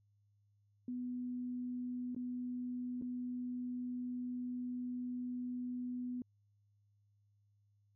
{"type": "tone with dropouts", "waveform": "sine", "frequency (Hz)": 247.9, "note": "B3", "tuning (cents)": 7, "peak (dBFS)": -38, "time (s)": [0.88, 6.22], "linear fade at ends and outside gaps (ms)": 2, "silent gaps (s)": [[2.148, 2.163], [3.014, 3.021]], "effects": ["added 102 Hz sine -70 dBFS peak until 7.95 s"]}